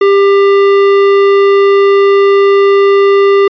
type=tone with tanh clipping; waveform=sine; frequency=397.3 Hz; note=G4; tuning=23 cents sharp; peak=-6 dBFS; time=0.01-3.48 s; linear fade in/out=5 ms; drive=15 dB; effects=resampled to 11025 Hz